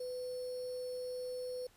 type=tone with sample-and-hold; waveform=sine; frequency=501 Hz; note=B4; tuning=25 cents sharp; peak=-38 dBFS; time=0-1.67 s; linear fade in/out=5 ms; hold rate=4900 Hz; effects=pink hiss -66 dBFS RMS until 1.76 s + resampled to 32000 Hz